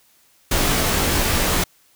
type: noise with comb filter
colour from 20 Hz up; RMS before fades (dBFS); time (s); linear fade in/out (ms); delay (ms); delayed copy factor
pink; -19; 0.51-1.64; 5; 19; -0.55
effects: white hiss -57 dBFS RMS until 1.95 s